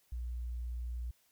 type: tone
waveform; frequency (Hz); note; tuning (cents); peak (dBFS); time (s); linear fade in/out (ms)
sine; 60; B1; -49; -36; 0.12-1.11; 5
effects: white hiss -71 dBFS RMS until 1.31 s